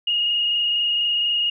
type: tone with frequency modulation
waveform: sine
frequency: 2861 Hz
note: F7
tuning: 41 cents sharp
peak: -18 dBFS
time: 0.07-1.5 s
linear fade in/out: 5 ms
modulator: 24.2 Hz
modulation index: 1.5
effects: none